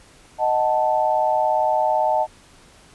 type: chord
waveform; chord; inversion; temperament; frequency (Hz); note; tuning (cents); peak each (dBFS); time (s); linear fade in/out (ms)
sine; D# diminished; none; equal; 622.3 / 740 / 880; D#5 / F#5 / A5; 0 / 0 / 0; -21 / -22 / -20; 0.38-2.27; 50
effects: pink hiss -50 dBFS RMS until 2.94 s + resampled to 24000 Hz